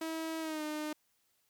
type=tone with pitch glide; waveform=sawtooth; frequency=322.4 to 304.3 Hz; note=E4 to D#4; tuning=-38 to -38 cents; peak=-32 dBFS; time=0.01-0.93 s; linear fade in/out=5 ms; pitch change=-100 cents; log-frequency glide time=0.4-0.63 s; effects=white hiss -75 dBFS RMS until 1.49 s